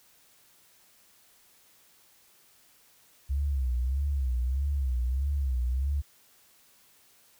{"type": "tone with vibrato", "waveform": "sine", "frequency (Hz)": 66, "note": "C2", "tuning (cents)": 16, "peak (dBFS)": -25, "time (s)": [3.29, 6.02], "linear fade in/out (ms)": 20, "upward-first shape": "sine", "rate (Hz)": 1.6, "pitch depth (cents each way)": 140, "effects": ["white hiss -61 dBFS RMS until 7.39 s"]}